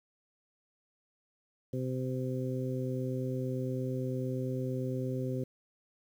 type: harmonic tone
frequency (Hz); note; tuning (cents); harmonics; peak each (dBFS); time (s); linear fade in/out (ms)
128.8; C3; -27; 1 / 2 / 3 / 4; -34 / -37 / -39 / -40; 1.73-5.44; 5
effects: 10-bit